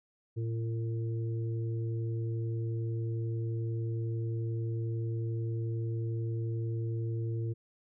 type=harmonic tone; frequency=113.9 Hz; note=A#2; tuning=40 cents flat; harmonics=1 / 3 / 4; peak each=-31 / -41 / -46 dBFS; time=0.36-7.54 s; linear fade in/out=20 ms; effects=none

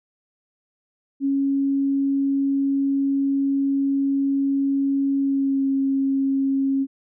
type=tone with pitch glide; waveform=sine; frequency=275.7 to 271.6 Hz; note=C#4 to C#4; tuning=-9 to -35 cents; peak=-18 dBFS; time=1.2-6.87 s; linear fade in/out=50 ms; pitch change=-26 cents; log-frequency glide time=5.19-5.66 s; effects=none

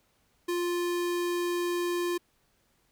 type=tone; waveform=square; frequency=350 Hz; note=F4; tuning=4 cents sharp; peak=-28 dBFS; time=0.48-2.18 s; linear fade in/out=10 ms; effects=pink hiss -70 dBFS RMS until 2.91 s

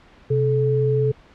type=tone pair together; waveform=sine; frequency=129.32 / 432.6 Hz; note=C3 / A4; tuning=-20 / -29 cents; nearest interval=octave + major sixth; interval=2091 cents; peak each=-19 dBFS; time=0.3-1.12 s; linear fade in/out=10 ms; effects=pink hiss -50 dBFS RMS until 1.34 s + low-pass 3000 Hz 12 dB/octave

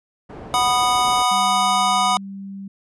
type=low-pass noise; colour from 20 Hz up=white; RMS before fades=-36 dBFS; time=0.29-1.23 s; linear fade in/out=10 ms; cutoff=570 Hz; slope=12 dB/octave
type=chord; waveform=square; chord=B major; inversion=second; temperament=just; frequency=740.8 / 987.8 / 1234.7 Hz; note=F#5 / B5 / D#6; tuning=+2 / 0 / -14 cents; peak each=-21 dBFS; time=0.54-2.17 s; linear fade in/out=0 ms
type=tone; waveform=sine; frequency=196 Hz; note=G3; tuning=in tune; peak=-30 dBFS; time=1.31-2.68 s; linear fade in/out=5 ms
effects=resampled to 24000 Hz

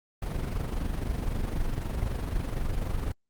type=noise with amplitude modulation; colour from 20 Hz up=brown; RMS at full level=-27 dBFS; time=0.22-3.12 s; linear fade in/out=5 ms; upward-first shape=sine; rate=23.9 Hz; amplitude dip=55%; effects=Opus 32 kbps

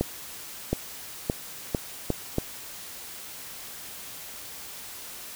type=accelerating click train; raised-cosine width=2 ms; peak=-10 dBFS; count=6; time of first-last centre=0.01-2.384 s; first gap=720 ms; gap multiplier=0.79; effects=white hiss -41 dBFS RMS until 5.35 s

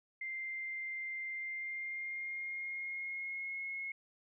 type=tone with pitch glide; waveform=sine; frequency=2093 to 2169 Hz; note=C7 to C#7; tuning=0 to -38 cents; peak=-38 dBFS; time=0.21-3.92 s; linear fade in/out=5 ms; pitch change=+62 cents; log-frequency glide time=1.32-3.62 s; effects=none

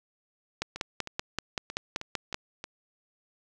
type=two click trains; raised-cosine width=0.2 ms; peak=-12 / -20 dBFS; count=10 / 7; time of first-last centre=0.62-2.344 / 0.76-2.641 s; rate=5.22 / 3.19 Hz; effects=none

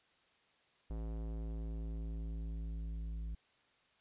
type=tone with low-pass filter sweep; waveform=square; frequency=55 Hz; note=A1; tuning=in tune; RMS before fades=-41 dBFS; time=0.9-3.35 s; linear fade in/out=5 ms; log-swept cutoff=700 to 140 Hz; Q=0.73; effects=white hiss -71 dBFS RMS until 4 s + resampled to 8000 Hz

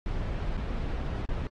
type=noise with dropouts; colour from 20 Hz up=brown; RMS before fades=-31 dBFS; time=0.06-1.47 s; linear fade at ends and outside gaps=1 ms; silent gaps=0.57-0.575 / 1.254-1.289 s; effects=low-pass 4000 Hz 12 dB/octave + AAC 32 kbps

